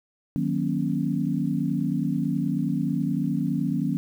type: chord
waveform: sine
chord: D# minor seventh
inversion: none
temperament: equal with one note detuned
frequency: 155.56 / 185 / 238.8 / 277.2 Hz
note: D#3 / F#3 / A#3 / C#4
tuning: 0 / 0 / +42 / 0 cents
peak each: -28 dBFS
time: 0.36-3.97 s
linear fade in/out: 0 ms
effects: 9-bit